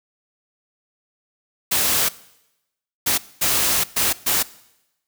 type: noise bursts at uneven times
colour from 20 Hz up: white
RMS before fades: -19 dBFS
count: 5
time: 1.71-2.09 / 3.06-3.18 / 3.41-3.84 / 3.96-4.13 / 4.26-4.43 s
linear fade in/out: 10 ms
effects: noise-tail reverb RT60 0.9 s tail -20 dB re dry